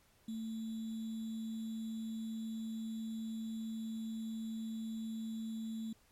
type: tone with sample-and-hold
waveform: sine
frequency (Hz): 222.7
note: A3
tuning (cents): +21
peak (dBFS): -38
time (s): 0.28-5.93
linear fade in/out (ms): 5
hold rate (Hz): 3675
effects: pink hiss -69 dBFS RMS until 6.11 s + MP3 64 kbps